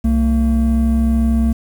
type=tone pair together; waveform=triangle; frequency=64.4 / 226.5 Hz; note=C2 / A#3; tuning=-27 / -50 cents; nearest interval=octave + minor seventh; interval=2177 cents; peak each=-12 dBFS; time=0.04-1.53 s; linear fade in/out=10 ms; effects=tanh soft clip ceiling -4 dBFS + 7-bit